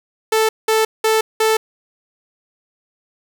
sawtooth tone bursts, 440 Hz, A4, in tune, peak -9 dBFS, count 4, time 0.32-1.57 s, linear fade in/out 5 ms, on 170 ms, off 190 ms, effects none

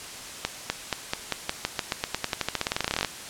accelerating click train, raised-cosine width 0.2 ms, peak -7 dBFS, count 30, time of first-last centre 0.45-3.048 s, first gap 250 ms, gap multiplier 0.91, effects white hiss -39 dBFS RMS until 3.29 s + low-pass 9000 Hz 12 dB/octave

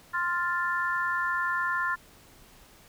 sine chord, F major, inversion second, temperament equal, 1046.5 / 1396.9 / 1760 Hz, C6 / F6 / A6, 0 / 0 / 0 cents, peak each -30 dBFS, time 0.13-1.96 s, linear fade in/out 20 ms, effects pink hiss -55 dBFS RMS until 2.88 s

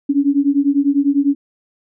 sine beating tone pair, 277.2 / 287.2 Hz, C#4 / D4, 0 / -39 cents, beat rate 10 Hz, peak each -15 dBFS, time 0.09-1.35 s, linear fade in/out 10 ms, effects none

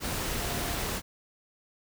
sine tone in noise, 698.5 Hz, F5, in tune, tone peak -41 dBFS, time 0.37-0.78 s, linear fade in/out 50 ms, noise pink, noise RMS -32 dBFS, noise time 0-1.02 s, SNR -12 dB, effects none

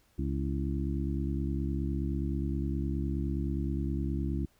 harmonic tone with a mistuned harmonic, 69.6 Hz, C#2, 8 cents sharp, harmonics 1 / 2 / 3 / 4 / 5, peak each -32 / -35 / -37 / -38 / -39 dBFS, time 0.18-4.46 s, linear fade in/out 10 ms, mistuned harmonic 5, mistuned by -75 cents, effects pink hiss -68 dBFS RMS until 4.59 s

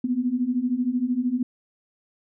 sine beating tone pair, 240 / 253 Hz, B3 / B3, -49 / +42 cents, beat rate 13 Hz, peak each -26 / -23 dBFS, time 0.04-1.43 s, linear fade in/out 5 ms, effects none

